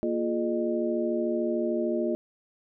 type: tone cluster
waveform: sine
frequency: 234.5 / 348.1 / 421.6 / 610 Hz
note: A#3 / F4 / G#4 / D#5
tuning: +11 / -6 / +26 / -34 cents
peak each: -30 / -28 / -34 / -31 dBFS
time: 0.03-2.15 s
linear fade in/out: 0 ms
effects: none